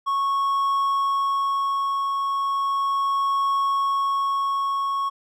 triangle tone with tremolo, 1103 Hz, C#6, 9 cents flat, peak -17 dBFS, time 0.06-5.1 s, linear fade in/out 20 ms, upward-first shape triangle, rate 0.36 Hz, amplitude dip 30%, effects none

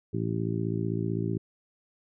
harmonic tone, 55.7 Hz, A1, 22 cents sharp, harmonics 2 / 3 / 4 / 5 / 6 / 7, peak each -31 / -32 / -37 / -37 / -35 / -36 dBFS, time 0.13-1.38 s, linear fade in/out 10 ms, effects none

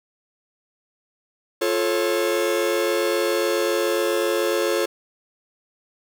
45% pulse chord, F augmented, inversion none, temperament just, 349.2 / 436.5 / 545.7 Hz, F4 / A4 / C#5, 0 / -14 / -27 cents, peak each -24 dBFS, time 1.61-4.86 s, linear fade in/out 10 ms, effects none

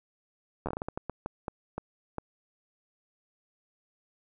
slowing click train, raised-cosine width 1 ms, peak -19 dBFS, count 14, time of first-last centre 0.66-2.183 s, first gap 11 ms, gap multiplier 1.35, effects none

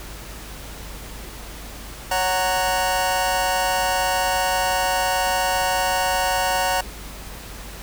sawtooth chord, F# major, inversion second, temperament just, 555 / 740 / 925 Hz, C#5 / F#5 / A#5, +2 / 0 / -14 cents, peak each -22 / -18 / -20 dBFS, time 2.11-6.81 s, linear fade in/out 5 ms, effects added 50 Hz sine -37 dBFS peak until 7.82 s + pink hiss -38 dBFS RMS until 7.82 s

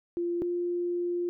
sine tone pair in turn, 345.9 / 350.3 Hz, F4 / F4, -17 / +5 cents, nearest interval unison, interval 22 cents, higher second, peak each -27 dBFS, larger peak neither, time 0.17-0.42 / 0.42-1.29 s, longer second, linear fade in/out 0 ms, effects none

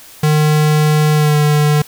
square tone with pitch glide, 152.2 to 149.24 Hz, D#3 to D3, -38 to +28 cents, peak -10 dBFS, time 0.23-1.82 s, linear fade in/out 5 ms, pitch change -34 cents, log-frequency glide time 1.13-1.36 s, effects white hiss -39 dBFS RMS until 1.87 s

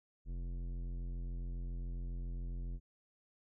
sine tone with tanh clipping, 43.65 Hz, F1, in tune, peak -40 dBFS, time 0.25-2.8 s, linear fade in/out 50 ms, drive 14 dB, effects none

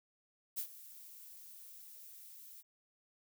violet noise with ADSR envelope, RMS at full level -37 dBFS, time 0.56-2.63 s, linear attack 23 ms, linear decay 84 ms, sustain -17 dB, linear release 33 ms, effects none

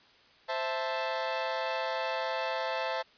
sawtooth chord, A minor, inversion first, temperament equal, 523.3 / 659.3 / 880 Hz, C5 / E5 / A5, 0 / 0 / 0 cents, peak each -31 dBFS, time 0.48-3.03 s, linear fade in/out 20 ms, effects white hiss -60 dBFS RMS until 3.17 s + resampled to 11025 Hz

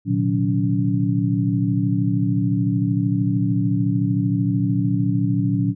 sine tone cluster, 117.2 / 130.5 / 150.7 / 183.2 / 283.9 Hz, A#2 / C3 / D3 / F#3 / C#4, +10 / -4 / +45 / -17 / +41 cents, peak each -21 / -28 / -27 / -22 / -23 dBFS, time 0.05-5.75 s, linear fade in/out 50 ms, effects none

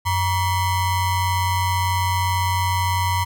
square ring-modulated tone, 523.3 Hz, C5, in tune, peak -16 dBFS, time 0.05-3.25 s, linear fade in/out 20 ms, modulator 431 Hz, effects none

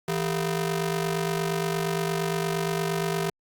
sawtooth ring-modulated tone, 280.6 Hz, C#4, 21 cents sharp, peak -18 dBFS, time 0.08-3.3 s, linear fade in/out 5 ms, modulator 116 Hz, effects Opus 48 kbps

